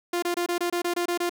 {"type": "tone bursts", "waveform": "sawtooth", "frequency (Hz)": 349.2, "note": "F4", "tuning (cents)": 0, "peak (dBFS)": -20, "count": 10, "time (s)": [0.13, 1.295], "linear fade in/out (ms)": 5, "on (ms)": 94, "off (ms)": 25, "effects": []}